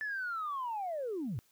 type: linear sweep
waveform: sine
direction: down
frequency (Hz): 1760 to 93.9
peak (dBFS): -33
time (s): 0.01-1.39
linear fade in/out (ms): 0
effects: tanh soft clip ceiling -30 dBFS + white hiss -69 dBFS RMS until 1.51 s